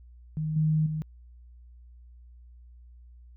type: tone with level steps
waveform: sine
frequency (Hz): 155.56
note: D#3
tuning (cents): 0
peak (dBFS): -27 / -21 / -28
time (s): 0.37-1.02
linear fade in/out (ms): 0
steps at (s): 0.56 / 0.86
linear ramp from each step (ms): 5
effects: added 60 Hz sine -48 dBFS peak until 3.36 s